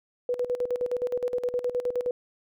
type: tone with tremolo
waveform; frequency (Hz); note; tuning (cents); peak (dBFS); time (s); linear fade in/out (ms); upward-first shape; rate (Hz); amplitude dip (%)
sine; 492.4; B4; -5; -23; 0.29-2.11; 2; square; 9.6; 75
effects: none